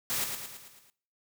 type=noise with echo; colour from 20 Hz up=white; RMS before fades=-31 dBFS; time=0.1-0.24 s; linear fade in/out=0 ms; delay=110 ms; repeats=6; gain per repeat=-5 dB; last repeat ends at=0.9 s; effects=noise-tail reverb RT60 0.5 s tail -20 dB re dry